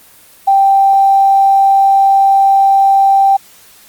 triangle tone with tanh clipping, 784 Hz, G5, in tune, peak -5 dBFS, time 0.47-3.37 s, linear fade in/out 10 ms, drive 3 dB, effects white hiss -42 dBFS RMS until 3.88 s + Opus 24 kbps

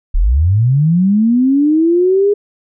sine linear sweep, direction up, 30.87 to 415.3 Hz, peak -8 dBFS, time 0.14-2.34 s, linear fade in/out 10 ms, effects none

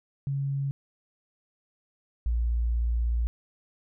sine tone pair in turn, 138.59 / 58.27 Hz, C#3 / A#1, 0 / 0 cents, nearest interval octave + minor third, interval 1500 cents, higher first, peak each -26 / -23 dBFS, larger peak second, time 0.27-0.71 / 2.26-3.27 s, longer second, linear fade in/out 0 ms, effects none

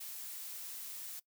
blue noise, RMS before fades -45 dBFS, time 0-1.2 s, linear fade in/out 10 ms, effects noise-tail reverb RT60 0.1 s tail -20 dB re dry

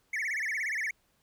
triangle tone with vibrato, 1975.5 Hz, B6, in tune, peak -28 dBFS, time 0.13-0.91 s, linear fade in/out 5 ms, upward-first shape sine, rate 17 Hz, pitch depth 240 cents each way, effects pink hiss -71 dBFS RMS until 1.22 s

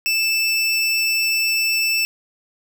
square tone pair together, 2637 / 5404 Hz, E7 / E8, 0 / +42 cents, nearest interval octave, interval 1242 cents, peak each -19 / -23 dBFS, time 0.06-2.05 s, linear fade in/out 0 ms, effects none

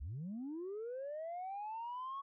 sine linear sweep, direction up, 55.4 to 1118 Hz, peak -39 dBFS, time 0-2.22 s, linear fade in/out 20 ms, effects tanh soft clip ceiling -38 dBFS

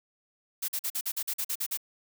blue noise bursts, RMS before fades -31 dBFS, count 11, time 0.62-1.774 s, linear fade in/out 10 ms, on 64 ms, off 45 ms, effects none

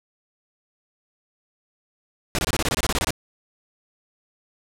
pink noise bursts, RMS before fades -22 dBFS, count 13, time 2.35-3.106 s, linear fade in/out 0 ms, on 36 ms, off 24 ms, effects low-pass 11000 Hz 12 dB/octave

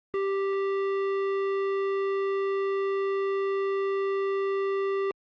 sine tone with tanh clipping, 392 Hz, G4, in tune, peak -27 dBFS, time 0.14-5.11 s, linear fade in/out 0 ms, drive 17 dB, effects low-pass 3000 Hz 12 dB/octave + Opus 24 kbps

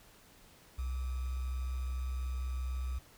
sine tone with sample-and-hold, 63.9 Hz, C2, 40 cents flat, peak -33 dBFS, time 0.78-2.99 s, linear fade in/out 10 ms, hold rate 1225 Hz, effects pink hiss -60 dBFS RMS until 3.17 s

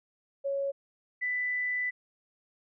sine tone pair in turn, 554.4 / 1989.4 Hz, C#5 / B6, 0 / +12 cents, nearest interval octave + minor seventh, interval 2212 cents, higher second, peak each -28 dBFS, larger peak neither, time 0.44-0.72 / 1.21-1.91 s, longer second, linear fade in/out 20 ms, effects none

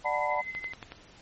sine chord, B minor seventh, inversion first, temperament just, 592.7 / 740.8 / 889 / 987.8 Hz, D5 / F#5 / A5 / B5, +16 / +2 / +18 / 0 cents, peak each -32 dBFS, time 0.04-0.42 s, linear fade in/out 20 ms
sine tone with tremolo, 2050 Hz, C7, 36 cents flat, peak -31 dBFS, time 0.05-0.73 s, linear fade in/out 10 ms, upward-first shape sine, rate 12 Hz, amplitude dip 70%
click train, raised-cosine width 0.3 ms, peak -24 dBFS, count 5, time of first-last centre 0.55-0.92 s, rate 10.8 Hz
effects pink hiss -54 dBFS RMS until 1.21 s + MP3 32 kbps

